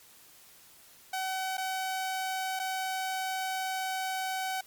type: tone with dropouts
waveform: sawtooth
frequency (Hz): 757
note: F#5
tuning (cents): +39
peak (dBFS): -27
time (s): 1.13-4.61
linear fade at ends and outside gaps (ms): 5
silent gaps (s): 1.571-1.579 / 2.593-2.597
effects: white hiss -56 dBFS RMS until 4.66 s + MP3 96 kbps